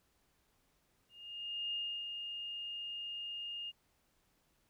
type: tone with ADSR envelope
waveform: sine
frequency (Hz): 2832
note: F7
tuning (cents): +23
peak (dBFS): -35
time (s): 1.09-3.72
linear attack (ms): 640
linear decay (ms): 320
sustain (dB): -5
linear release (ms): 29
effects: pink hiss -75 dBFS RMS until 4.69 s